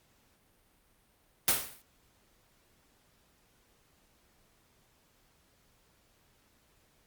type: noise with exponential decay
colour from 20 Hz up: white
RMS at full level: -22 dBFS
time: 1.48-1.82 s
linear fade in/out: 2 ms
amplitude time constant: 73 ms
effects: pink hiss -68 dBFS RMS until 7.06 s + Opus 48 kbps